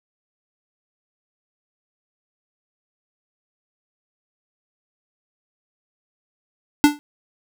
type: tone with exponential decay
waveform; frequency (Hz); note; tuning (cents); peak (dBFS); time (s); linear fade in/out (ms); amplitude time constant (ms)
square; 293.7; D4; 0; -6; 6.84-6.99; 0; 32
effects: none